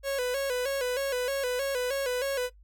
45% pulse tone with vibrato, 523.3 Hz, C5, in tune, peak -27 dBFS, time 0.03-2.5 s, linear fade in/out 50 ms, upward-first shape square, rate 3.2 Hz, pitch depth 88 cents each way, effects noise-tail reverb RT60 0.1 s tail -18 dB re dry + added 50 Hz sine -52 dBFS peak until 2.63 s

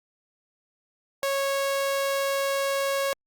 sawtooth tone, 551 Hz, C#5, 11 cents flat, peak -20 dBFS, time 1.23-3.13 s, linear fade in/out 0 ms, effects Opus 48 kbps

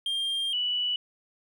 triangle / sine tone pair in turn, 3199 / 2956 Hz, G7 / F#7, +34 / -2 cents, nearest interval minor second, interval 136 cents, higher first, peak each -25 / -25 dBFS, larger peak neither, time 0.06-0.53 / 0.53-0.96 s, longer first, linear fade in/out 2 ms, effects none

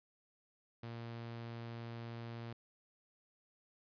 sawtooth tone, 116.54 Hz, A#2, in tune, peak -40 dBFS, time 0.83-2.53 s, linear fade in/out 5 ms, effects resampled to 11025 Hz

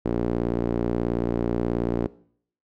sawtooth tone with band-pass filter, 58.5 Hz, A#1, 7 cents sharp, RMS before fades -25 dBFS, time 0.05-2.07 s, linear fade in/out 5 ms, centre 340 Hz, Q 1.6, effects noise-tail reverb RT60 0.6 s tail -20 dB re dry

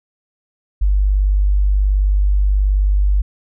sine tone, 49.34 Hz, G1, 12 cents sharp, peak -11 dBFS, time 0.81-3.22 s, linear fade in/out 10 ms, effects none

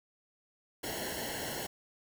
pink noise with comb filter, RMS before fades -38 dBFS, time 0.83-1.67 s, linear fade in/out 10 ms, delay 0.82 ms, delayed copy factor -0.9, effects none

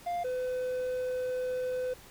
triangle tone pair in turn, 700 / 505.5 Hz, F5 / B4, +4 / +40 cents, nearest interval tritone, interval 564 cents, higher first, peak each -28 dBFS, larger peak neither, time 0.06-0.24 / 0.24-1.94 s, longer second, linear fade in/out 10 ms, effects pink hiss -53 dBFS RMS until 2.1 s

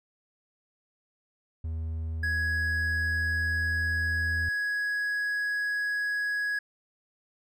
triangle tone with pitch glide, 80.4 to 82.56 Hz, E2 to E2, -43 to +3 cents, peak -28 dBFS, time 1.64-4.49 s, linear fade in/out 5 ms, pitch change +46 cents, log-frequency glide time 2.07-3.72 s
triangle tone, 1668 Hz, G#6, 7 cents sharp, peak -25 dBFS, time 2.23-6.59 s, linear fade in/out 5 ms
effects none

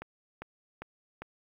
click train, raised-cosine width 0.5 ms, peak -25 dBFS, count 4, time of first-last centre 0.02-1.22 s, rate 2.5 Hz, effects 10-bit

